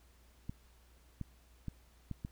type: clicks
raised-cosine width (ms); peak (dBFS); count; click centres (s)
5; -27; 5; 0.495 / 1.213 / 1.683 / 2.113 / 2.249
effects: added 60 Hz sine -62 dBFS peak until 2.31 s + pink hiss -68 dBFS RMS until 2.31 s